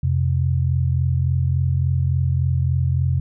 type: tone pair together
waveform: sine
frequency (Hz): 87.31 / 130.82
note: F2 / C3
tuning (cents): 0 / 0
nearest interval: perfect fifth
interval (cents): 700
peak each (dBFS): -19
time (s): 0.03-3.2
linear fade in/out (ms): 5
effects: none